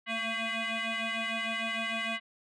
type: tone with frequency modulation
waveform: sine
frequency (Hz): 222.7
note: A3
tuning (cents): +21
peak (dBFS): -28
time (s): 0.06-2.2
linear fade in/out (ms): 50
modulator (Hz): 452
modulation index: 6.4
effects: tanh soft clip ceiling -29 dBFS